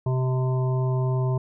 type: harmonic tone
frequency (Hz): 128.8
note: C3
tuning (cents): -27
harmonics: 1 / 3 / 5 / 7 / 8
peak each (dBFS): -21 / -31 / -35 / -38 / -39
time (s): 0.06-1.38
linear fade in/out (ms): 5
effects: none